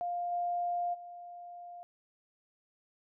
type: tone with level steps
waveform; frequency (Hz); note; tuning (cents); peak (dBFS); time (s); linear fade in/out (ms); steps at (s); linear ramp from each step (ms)
sine; 702; F5; +9; -32 / -30 / -44; 0.01-1.83; 0; 0.31 / 0.93; 20
effects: none